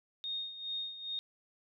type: tone with tremolo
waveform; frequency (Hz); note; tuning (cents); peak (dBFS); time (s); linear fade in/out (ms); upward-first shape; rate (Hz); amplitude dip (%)
sine; 3700; A#7; -14; -34; 0.24-1.19; 0; sine; 2.4; 70
effects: none